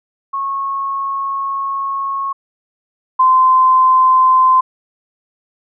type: tone pair in turn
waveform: sine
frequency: 1096 / 1034.5 Hz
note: C#6 / C6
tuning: -20 / -20 cents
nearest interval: minor second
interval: 100 cents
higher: first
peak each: -17 / -7 dBFS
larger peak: second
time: 0.33-2.33 / 3.19-4.61 s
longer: first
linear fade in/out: 10 ms
effects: none